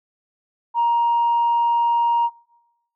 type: tone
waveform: sine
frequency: 940 Hz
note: A#5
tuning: 14 cents sharp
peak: -14 dBFS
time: 0.74-2.3 s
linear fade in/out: 50 ms
effects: noise-tail reverb RT60 0.9 s tail -23 dB re dry + tanh soft clip ceiling -12 dBFS